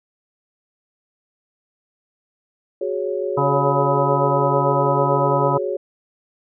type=chord; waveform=sine; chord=F# suspended second; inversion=none; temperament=just; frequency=370 / 416.2 / 555 Hz; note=F#4 / G#4 / C#5; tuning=0 / +4 / +2 cents; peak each=-25 dBFS; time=2.81-5.77 s; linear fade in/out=5 ms
type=harmonic tone; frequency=141 Hz; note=C#3; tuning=30 cents sharp; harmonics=1 / 2 / 3 / 4 / 5 / 6 / 7 / 9; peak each=-22 / -28 / -29 / -23 / -27 / -28 / -21 / -25 dBFS; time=3.37-5.58 s; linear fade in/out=10 ms
effects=none